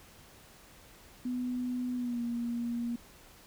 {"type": "tone with pitch glide", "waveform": "sine", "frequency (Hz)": [248.8, 236.7], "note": ["B3", "A#3"], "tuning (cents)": [13, 27], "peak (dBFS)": -31, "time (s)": [1.25, 2.96], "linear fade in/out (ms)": 5, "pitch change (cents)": -86, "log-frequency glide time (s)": [1.95, 2.21], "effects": ["pink hiss -56 dBFS RMS until 3.46 s"]}